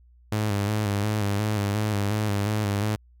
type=tone with vibrato; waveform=sawtooth; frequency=103.83 Hz; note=G#2; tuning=in tune; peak=-19 dBFS; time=0.32-2.96 s; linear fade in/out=5 ms; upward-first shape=square; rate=2.8 Hz; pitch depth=48 cents each way; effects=added 60 Hz sine -52 dBFS peak until 3.2 s